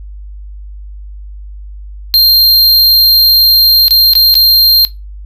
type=tone with dropouts; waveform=square; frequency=4186 Hz; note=C8; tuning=in tune; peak=-4 dBFS; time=2.14-4.85 s; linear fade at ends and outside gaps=0 ms; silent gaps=3.882-3.908 / 4.135-4.153 / 4.342-4.353 s; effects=noise-tail reverb RT60 0.2 s tail -17 dB re dry + added 50 Hz sine -25 dBFS peak until 5.25 s